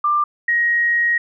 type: tone pair in turn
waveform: sine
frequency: 1188 / 1885.8 Hz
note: D6 / A#6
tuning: +20 / +20 cents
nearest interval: minor sixth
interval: 800 cents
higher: second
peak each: -14 dBFS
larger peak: neither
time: 0.04-0.24 / 0.48-1.18 s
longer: second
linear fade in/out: 5 ms
effects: none